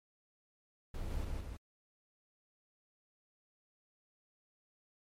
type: noise with echo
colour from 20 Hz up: brown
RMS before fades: -40 dBFS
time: 0.94-1.25 s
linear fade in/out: 5 ms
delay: 160 ms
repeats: 2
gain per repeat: -2 dB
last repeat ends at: 1.57 s
effects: MP3 64 kbps